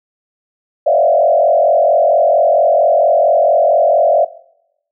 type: tone with frequency modulation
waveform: sine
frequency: 627 Hz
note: D#5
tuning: 13 cents sharp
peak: -8 dBFS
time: 0.86-4.25 s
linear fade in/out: 10 ms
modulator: 44.4 Hz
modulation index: 1.7
effects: noise-tail reverb RT60 0.8 s tail -21 dB re dry